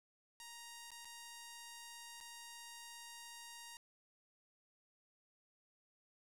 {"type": "tone with dropouts", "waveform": "5% pulse", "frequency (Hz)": 937, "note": "A#5", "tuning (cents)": 9, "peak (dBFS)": -39, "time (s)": [0.4, 3.77], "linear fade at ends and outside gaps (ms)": 1, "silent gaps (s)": [[0.906, 0.916], [1.048, 1.053], [2.204, 2.209]], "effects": ["low-pass 12000 Hz 12 dB/octave", "11-bit"]}